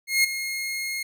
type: tone with ADSR envelope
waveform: sawtooth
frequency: 2149 Hz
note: C7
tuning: 46 cents sharp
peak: -12 dBFS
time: 0.07-1.03 s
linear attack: 170 ms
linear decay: 11 ms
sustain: -12 dB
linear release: 6 ms
effects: none